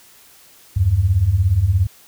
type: beating tone pair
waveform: sine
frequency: 80.3 / 97.3 Hz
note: E2 / G2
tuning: -45 / -12 cents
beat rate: 17 Hz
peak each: -18 / -14 dBFS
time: 0.76-1.87 s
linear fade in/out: 10 ms
effects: white hiss -48 dBFS RMS until 2.07 s